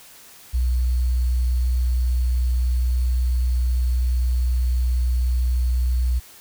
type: tone with sample-and-hold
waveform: sine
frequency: 61.74 Hz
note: B1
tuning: in tune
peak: -17 dBFS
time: 0.53-6.2 s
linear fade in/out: 20 ms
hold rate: 4410 Hz
effects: white hiss -46 dBFS RMS until 6.4 s